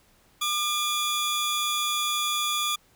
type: tone pair together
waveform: sawtooth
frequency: 1204 / 3405 Hz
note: D6 / G#7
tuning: +43 / +42 cents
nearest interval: octave + tritone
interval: 1799 cents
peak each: -24 dBFS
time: 0.41-2.76 s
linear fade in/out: 10 ms
effects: pink hiss -61 dBFS RMS until 2.95 s